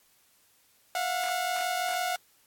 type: tone pair together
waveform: sawtooth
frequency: 681 / 727 Hz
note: F5 / F#5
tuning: -44 / -31 cents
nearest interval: minor second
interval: 113 cents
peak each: -30 / -25 dBFS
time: 0.95-2.16 s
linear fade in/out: 2 ms
effects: white hiss -64 dBFS RMS until 2.46 s + AAC 64 kbps